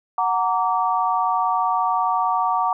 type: chord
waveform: sine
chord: Gb augmented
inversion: none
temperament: just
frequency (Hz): 740 / 925 / 1156.2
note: Gb5 / Bb5 / D6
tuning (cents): 0 / -14 / -27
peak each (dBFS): -22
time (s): 0.18-2.73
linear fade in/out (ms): 2
effects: none